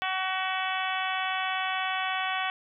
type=harmonic tone; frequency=376.4 Hz; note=F#4; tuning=30 cents sharp; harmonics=2 / 3 / 4 / 5 / 6 / 7 / 8 / 9; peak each=-32 / -34 / -35 / -36 / -37 / -37 / -38 / -39 dBFS; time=0.02-2.5 s; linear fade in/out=0 ms; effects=none